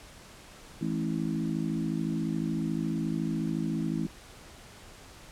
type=harmonic tone with a mistuned harmonic; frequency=54 Hz; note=A1; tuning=32 cents flat; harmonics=3 / 4 / 5 / 6; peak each=-32 / -33 / -34 / -35 dBFS; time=0.81-4.07 s; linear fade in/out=5 ms; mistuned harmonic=3; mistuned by=+27 cents; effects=pink hiss -50 dBFS RMS until 5.31 s + low-pass 10000 Hz 12 dB/octave